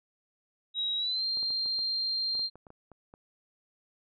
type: tone with pitch glide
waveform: sine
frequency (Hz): 3835 to 4182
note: A#7 to C8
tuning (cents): +48 to -2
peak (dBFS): -28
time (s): 0.74-2.5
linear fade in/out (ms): 50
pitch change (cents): +150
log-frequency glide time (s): 0.97-1.24
type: clicks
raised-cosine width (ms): 1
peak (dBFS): -36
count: 12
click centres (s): 1.372 / 1.429 / 1.505 / 1.66 / 1.791 / 2.352 / 2.394 / 2.556 / 2.668 / 2.704 / 2.917 / 3.139
effects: none